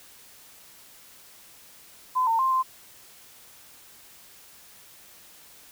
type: tone with pitch steps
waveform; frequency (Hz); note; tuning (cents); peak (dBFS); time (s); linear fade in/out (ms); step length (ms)
sine; 1019 / 907 / 1050 / 1041; C6 / A#5 / C6 / C6; -46 / -48 / +6 / -9; -20; 2.15-2.63; 20; 120
effects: white hiss -51 dBFS RMS until 5.71 s